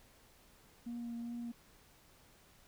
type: tone with vibrato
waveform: sine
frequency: 235.9 Hz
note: A#3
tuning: 21 cents sharp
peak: -38 dBFS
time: 0.86-1.52 s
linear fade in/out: 10 ms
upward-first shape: triangle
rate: 2.5 Hz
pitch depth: 18 cents each way
effects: tanh soft clip ceiling -37 dBFS + pink hiss -64 dBFS RMS until 2.67 s